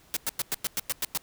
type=noise bursts; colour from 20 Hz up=white; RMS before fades=-28 dBFS; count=9; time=0.14-1.174 s; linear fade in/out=0 ms; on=26 ms; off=100 ms; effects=pink hiss -58 dBFS RMS until 1.22 s